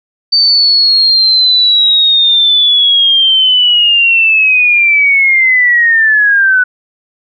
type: linear sweep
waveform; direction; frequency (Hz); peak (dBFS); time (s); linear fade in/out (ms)
sine; down; 4597 to 1480; -5; 0.32-6.64; 10
effects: none